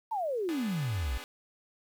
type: exponential sweep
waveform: sine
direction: down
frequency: 932.3 to 55 Hz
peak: -29 dBFS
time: 0.11-1.18 s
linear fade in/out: 10 ms
type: chord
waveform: 5% pulse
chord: G# diminished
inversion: first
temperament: equal with one note detuned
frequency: 252.6 / 293.7 / 415.3 Hz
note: B3 / D4 / G#4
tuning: +39 / 0 / 0 cents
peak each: -35 dBFS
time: 0.49-1.24 s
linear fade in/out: 0 ms
effects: 10-bit